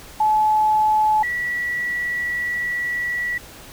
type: tone pair in turn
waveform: sine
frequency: 859 / 1944 Hz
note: A5 / B6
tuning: -42 / -28 cents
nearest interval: octave + major second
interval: 1414 cents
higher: second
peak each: -14 / -21 dBFS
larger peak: first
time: 0.2-1.23 / 1.23-3.38 s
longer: second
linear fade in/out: 5 ms
effects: pink hiss -41 dBFS RMS until 3.72 s